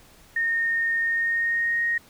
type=tone with pitch glide; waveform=sine; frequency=1838 to 1868 Hz; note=A#6 to A#6; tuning=-25 to +3 cents; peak=-21 dBFS; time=0.36-1.98 s; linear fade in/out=5 ms; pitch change=+28 cents; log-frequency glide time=1.03-1.85 s; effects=pink hiss -53 dBFS RMS until 2.09 s